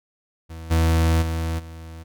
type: tone with level steps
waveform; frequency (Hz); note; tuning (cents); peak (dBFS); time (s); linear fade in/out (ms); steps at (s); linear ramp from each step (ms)
40% pulse; 81.6; E2; -17; -33 / -15 / -22 / -35; 0.49-2.04; 20; 0.7 / 1.21 / 1.58; 20
effects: none